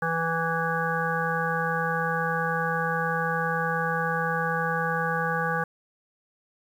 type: harmonic tone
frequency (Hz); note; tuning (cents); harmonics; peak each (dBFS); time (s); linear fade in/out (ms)
164.81; E3; 0; 1 / 3 / 5 / 7 / 9 / 10; -31 / -31 / -31 / -31 / -31 / -31; 0.02-5.64; 5
effects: 9-bit